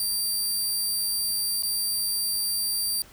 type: tone with dropouts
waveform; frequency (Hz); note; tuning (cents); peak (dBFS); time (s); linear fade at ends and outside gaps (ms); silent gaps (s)
15% pulse; 4699; D8; 0; -18; 0-3.02; 1; 1.623-1.633
effects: pink hiss -51 dBFS RMS until 3.12 s